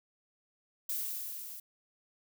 violet noise with level ramp, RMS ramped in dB -34 to -46 dBFS, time 0.89-1.6 s, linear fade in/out 5 ms, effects none

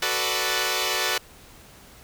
5% pulse chord, B minor seventh, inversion second, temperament equal, 370 / 440 / 493.9 / 587.3 Hz, F#4 / A4 / B4 / D5, 0 / 0 / 0 / 0 cents, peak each -17 dBFS, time 0.02-1.18 s, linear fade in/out 5 ms, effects pink hiss -49 dBFS RMS until 2.03 s

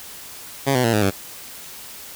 10% pulse tone with pitch steps, 137.4 / 126 / 115.54 / 105.95 / 97.16 Hz, C#3 / B2 / A#2 / G#2 / G2, -15 / +35 / -15 / +35 / -15 cents, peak -8 dBFS, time 0.66-1.11 s, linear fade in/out 20 ms, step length 90 ms, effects white hiss -38 dBFS RMS until 2.15 s

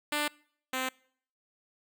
5% pulse tone pair in turn, 296.1 / 259.1 Hz, D4 / C4, +14 / -17 cents, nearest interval major second, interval 231 cents, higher first, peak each -17 / -19 dBFS, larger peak first, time 0.12-0.28 / 0.73-0.89 s, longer neither, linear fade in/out 5 ms, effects noise-tail reverb RT60 0.6 s tail -25 dB re dry

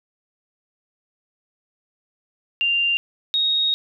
sine tone pair in turn, 2787 / 3753 Hz, F7 / A#7, -4 / +11 cents, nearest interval perfect fourth, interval 515 cents, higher second, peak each -17 / -17 dBFS, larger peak neither, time 2.61-2.97 / 3.34-3.74 s, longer second, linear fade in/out 0 ms, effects none

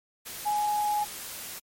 sine tone in noise, 836 Hz, G#5, 11 cents sharp, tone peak -24 dBFS, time 0.45-1.05 s, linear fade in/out 20 ms, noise white, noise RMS -39 dBFS, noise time 0.25-1.6 s, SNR +12 dB, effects MP3 64 kbps

